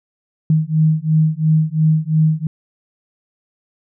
sine beating tone pair, 155.56 / 158.46 Hz, D#3 / D#3, 0 / +32 cents, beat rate 2.9 Hz, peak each -15 dBFS, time 0.5-2.47 s, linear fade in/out 2 ms, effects none

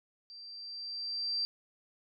sine tone with level ramp, 4699 Hz, D8, in tune, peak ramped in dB -47 to -29 dBFS, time 0.3-1.45 s, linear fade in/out 0 ms, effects none

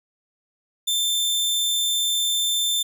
sawtooth tone, 3559 Hz, A7, 19 cents sharp, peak -17 dBFS, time 0.87-2.83 s, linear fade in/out 10 ms, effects none

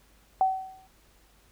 sine tone with exponential decay, 759 Hz, F#5, 44 cents sharp, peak -17 dBFS, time 0.41-0.87 s, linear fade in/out 1 ms, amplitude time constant 100 ms, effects added 50 Hz sine -62 dBFS peak until 1.51 s + pink hiss -62 dBFS RMS until 1.51 s

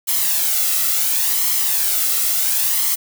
blue noise with flanger, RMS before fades -18 dBFS, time 0.07-2.96 s, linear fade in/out 20 ms, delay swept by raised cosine 0.95 to 1.53 ms, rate 0.71 Hz, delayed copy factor +0.55, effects none

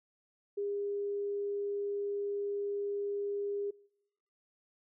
sine tone, 405 Hz, G#4, 43 cents flat, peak -32 dBFS, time 0.57-3.71 s, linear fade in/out 10 ms, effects noise-tail reverb RT60 0.9 s tail -26 dB re dry

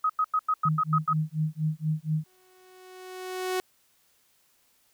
sine tone bursts, 1263 Hz, D#6, 26 cents sharp, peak -21 dBFS, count 8, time 0.04-1.132 s, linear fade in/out 5 ms, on 56 ms, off 92 ms
sine tone with tremolo, 155.56 Hz, D#3, in tune, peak -22 dBFS, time 0.65-2.24 s, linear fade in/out 5 ms, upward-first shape sine, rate 4.2 Hz, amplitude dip 100%
sawtooth tone with exponential growth, 370 Hz, F#4, in tune, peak -21 dBFS, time 2.26-3.6 s, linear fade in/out 0 ms, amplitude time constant 290 ms
effects white hiss -66 dBFS RMS until 4.93 s

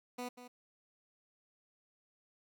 15% pulse tone with echo, 246.9 Hz, B3, in tune, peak -33 dBFS, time 0.18-0.29 s, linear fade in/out 10 ms, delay 190 ms, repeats 1, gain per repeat -11 dB, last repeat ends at 0.48 s, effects none

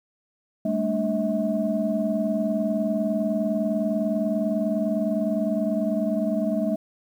sine tone cluster, 203.2 / 223.1 / 292.8 / 641 Hz, G#3 / A3 / D4 / E5, -38 / +24 / -5 / -49 cents, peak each -26 / -26 / -29 / -26 dBFS, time 0.65-6.76 s, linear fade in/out 5 ms, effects tanh soft clip ceiling -12 dBFS + 9-bit

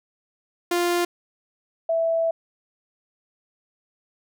sawtooth / sine tone pair in turn, 349.2 / 659.2 Hz, F4 / E5, 0 / 0 cents, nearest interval major seventh, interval 1100 cents, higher second, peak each -16 / -19 dBFS, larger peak first, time 0.71-1.05 / 1.89-2.31 s, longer second, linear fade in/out 5 ms, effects none

